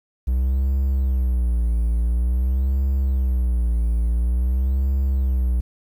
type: tone with vibrato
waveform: triangle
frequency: 62 Hz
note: B1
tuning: 7 cents sharp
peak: -15 dBFS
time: 0.27-5.61 s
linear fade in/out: 10 ms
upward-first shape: sine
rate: 0.48 Hz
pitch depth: 140 cents each way
effects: 9-bit